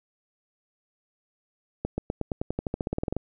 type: accelerating click train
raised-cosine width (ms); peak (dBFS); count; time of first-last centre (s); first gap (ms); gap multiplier
2; -14; 18; 1.85-3.166; 130; 0.93
effects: none